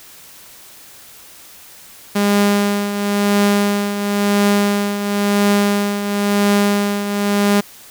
sawtooth tone with tremolo, 203.3 Hz, G#3, 37 cents flat, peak -7 dBFS, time 2.15-7.61 s, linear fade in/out 10 ms, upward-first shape triangle, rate 0.97 Hz, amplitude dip 65%, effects white hiss -41 dBFS RMS until 7.9 s

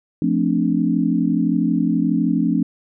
sine chord, D minor seventh, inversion first, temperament equal, 174.61 / 220 / 261.6 / 293.7 Hz, F3 / A3 / C4 / D4, 0 / 0 / 0 / 0 cents, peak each -21 dBFS, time 0.22-2.63 s, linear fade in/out 2 ms, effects none

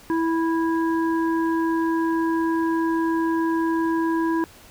harmonic tone, 328.3 Hz, E4, 7 cents flat, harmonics 1 / 3 / 5, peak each -20 / -27 / -33 dBFS, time 0.1-4.44 s, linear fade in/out 0 ms, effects pink hiss -48 dBFS RMS until 4.7 s

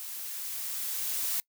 blue noise with level ramp, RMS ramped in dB -40 to -30 dBFS, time 0-1.4 s, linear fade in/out 0 ms, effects noise-tail reverb RT60 0.1 s tail -24 dB re dry

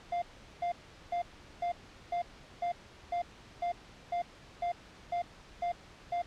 triangle tone bursts, 698.5 Hz, F5, in tune, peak -28 dBFS, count 13, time 0.12-6.22 s, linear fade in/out 5 ms, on 100 ms, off 400 ms, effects pink hiss -54 dBFS RMS until 6.26 s + low-pass 5000 Hz 12 dB/octave

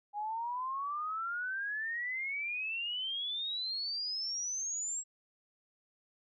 sine exponential sweep, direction up, 815 to 7680 Hz, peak -34 dBFS, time 0.13-5.04 s, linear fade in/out 50 ms, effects none

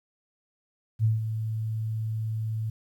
sine tone with ADSR envelope, 110.5 Hz, A2, 8 cents sharp, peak -18 dBFS, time 0.99-2.7 s, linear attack 51 ms, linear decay 160 ms, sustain -9 dB, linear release 5 ms, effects 10-bit

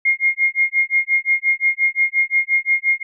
sine tone with tremolo, 2135 Hz, C7, 34 cents sharp, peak -11 dBFS, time 0.05-3.03 s, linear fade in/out 5 ms, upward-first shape sine, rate 5.7 Hz, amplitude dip 100%, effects none

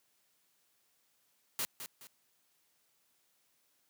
white noise with echo, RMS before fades -35 dBFS, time 1.59-1.65 s, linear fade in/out 0 ms, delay 210 ms, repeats 2, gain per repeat -9 dB, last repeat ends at 2.07 s, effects white hiss -74 dBFS RMS until 3.89 s + high-pass 100 Hz 12 dB/octave

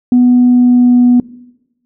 sine tone with pitch glide, 246.9 to 245.1 Hz, B3 to B3, 0 to -13 cents, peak -3 dBFS, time 0.12-1.2 s, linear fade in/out 2 ms, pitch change -13 cents, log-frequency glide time 0.47-1.09 s, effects noise-tail reverb RT60 1.0 s tail -21 dB re dry + tanh soft clip ceiling -1 dBFS

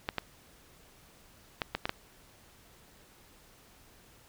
clicks, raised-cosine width 0.3 ms, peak -14 dBFS, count 6, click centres 0.089 / 0.183 / 1.618 / 1.75 / 1.855 / 1.894 s, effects pink hiss -59 dBFS RMS until 4.28 s

